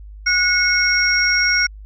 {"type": "tone cluster", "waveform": "sine", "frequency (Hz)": [1456, 2181, 5580], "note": ["F#6", "C#7", "F8"], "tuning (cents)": [-28, -29, -2], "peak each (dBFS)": -18, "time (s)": [0.26, 1.67], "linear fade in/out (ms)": 10, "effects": ["added 51 Hz sine -34 dBFS peak until 1.85 s"]}